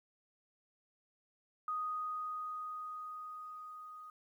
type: tone with level ramp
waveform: sine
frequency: 1244.5 Hz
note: D#6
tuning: in tune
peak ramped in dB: -34 to -48 dBFS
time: 1.68-4.1 s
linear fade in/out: 2 ms
effects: 12-bit